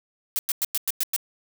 blue noise bursts, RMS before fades -24 dBFS, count 7, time 0.36-1.163 s, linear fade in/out 0 ms, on 29 ms, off 100 ms, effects none

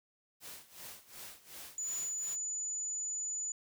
white noise with tremolo, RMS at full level -47 dBFS, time 0.4-2.37 s, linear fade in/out 50 ms, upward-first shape sine, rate 2.7 Hz, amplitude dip 85%
sine tone, 6970 Hz, A8, 17 cents flat, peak -35 dBFS, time 1.78-3.52 s, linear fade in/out 2 ms
effects none

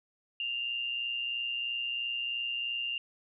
sine tone with amplitude modulation, 2794 Hz, F7, in tune, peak -29 dBFS, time 0.4-2.98 s, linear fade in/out 2 ms, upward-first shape sine, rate 123 Hz, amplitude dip 50%, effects none

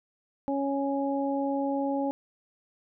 harmonic tone, 277.2 Hz, C#4, in tune, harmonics 1 / 2 / 3, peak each -28 / -31 / -33 dBFS, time 0.48-2.11 s, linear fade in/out 0 ms, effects none

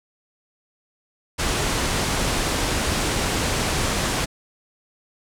pink low-pass noise, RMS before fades -23 dBFS, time 1.38-4.26 s, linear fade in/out 20 ms, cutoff 10000 Hz, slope 24 dB/octave, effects none

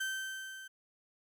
35% pulse tone with level ramp, 1550 Hz, G6, 20 cents flat, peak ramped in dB -31 to -45 dBFS, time 0-0.68 s, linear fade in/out 10 ms, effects none

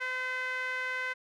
sawtooth tone with band-pass filter, 511 Hz, C5, 41 cents flat, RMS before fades -34 dBFS, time 0-1.14 s, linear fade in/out 20 ms, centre 1800 Hz, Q 5.6, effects none

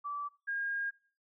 sine tone pair in turn, 1158 / 1621.7 Hz, D6 / G#6, -25 / -42 cents, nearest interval tritone, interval 583 cents, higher second, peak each -35 / -32 dBFS, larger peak second, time 0.04-0.29 / 0.47-0.91 s, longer second, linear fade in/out 20 ms, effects noise-tail reverb RT60 0.4 s tail -21 dB re dry

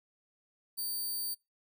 5% pulse tone, 4600 Hz, D8, 37 cents flat, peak -27 dBFS, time 0.77-1.35 s, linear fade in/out 20 ms, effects noise-tail reverb RT60 0.2 s tail -23 dB re dry

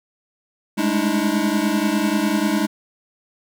square tone cluster, 203.6 / 213.7 / 294 / 320.6 Hz, G#3 / G#3 / D4 / E4, -34 / +50 / +2 / -48 cents, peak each -24 dBFS, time 0.77-2.67 s, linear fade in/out 20 ms, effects none

